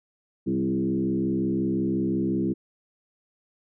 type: tone with frequency modulation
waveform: sine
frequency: 262.1 Hz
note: C4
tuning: 3 cents sharp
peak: -22 dBFS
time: 0.46-2.54 s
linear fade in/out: 20 ms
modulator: 65.6 Hz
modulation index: 1.6
effects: none